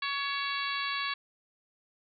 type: harmonic tone with a mistuned harmonic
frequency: 561 Hz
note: C#5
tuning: 21 cents sharp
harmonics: 2 / 3 / 4 / 5 / 6 / 7 / 8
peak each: -35 / -37 / -38 / -39 / -40 / -40 / -41 dBFS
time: 0.02-1.14 s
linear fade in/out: 5 ms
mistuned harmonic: 5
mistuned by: -48 cents
effects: none